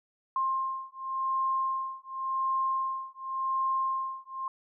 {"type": "beating tone pair", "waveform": "sine", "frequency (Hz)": [1059, 1059.9], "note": ["C6", "C6"], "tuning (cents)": [21, 22], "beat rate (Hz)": 0.9, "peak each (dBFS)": -31, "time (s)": [0.36, 4.48], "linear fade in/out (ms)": 2, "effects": []}